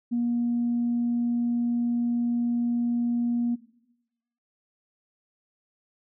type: tone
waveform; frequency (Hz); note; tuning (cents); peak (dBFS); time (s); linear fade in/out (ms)
sine; 238.3; A#3; +38; -22; 0.11-3.56; 20
effects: noise-tail reverb RT60 0.9 s tail -17 dB re dry + tanh soft clip ceiling -18 dBFS